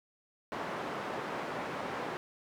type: band-pass noise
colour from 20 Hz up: white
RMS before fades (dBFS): -38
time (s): 0.52-2.17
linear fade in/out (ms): 0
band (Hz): 180 to 1100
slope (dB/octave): 12
effects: none